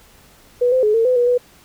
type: tone with pitch steps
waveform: sine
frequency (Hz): 490.4 / 515 / 424.3 / 454.4 / 505 / 484.2 / 491.9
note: B4 / C5 / G#4 / A#4 / B4 / B4 / B4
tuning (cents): -12 / -28 / +37 / -44 / +39 / -34 / -7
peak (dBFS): -12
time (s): 0.61-1.38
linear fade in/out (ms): 10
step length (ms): 110
effects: pink hiss -49 dBFS RMS until 1.64 s